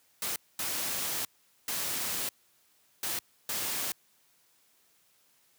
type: noise bursts at uneven times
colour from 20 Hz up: white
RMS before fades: -33 dBFS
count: 5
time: 0.22-0.36 / 0.59-1.25 / 1.68-2.29 / 3.03-3.19 / 3.49-3.92 s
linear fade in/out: 2 ms
effects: white hiss -67 dBFS RMS until 5.58 s + high-pass 80 Hz 12 dB/octave